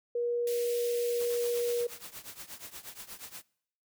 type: tone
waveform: sine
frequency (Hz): 478.1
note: A#4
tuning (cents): +44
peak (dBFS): -28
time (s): 0.15-1.87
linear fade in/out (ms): 5
type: high-pass noise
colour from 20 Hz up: white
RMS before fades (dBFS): -42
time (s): 0.47-1.81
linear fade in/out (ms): 2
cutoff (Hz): 2000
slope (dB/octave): 24
type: noise with tremolo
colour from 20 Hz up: white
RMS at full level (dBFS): -42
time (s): 1.19-3.43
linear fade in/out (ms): 20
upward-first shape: triangle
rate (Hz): 8.4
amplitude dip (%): 90
effects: noise-tail reverb RT60 0.7 s tail -25 dB re dry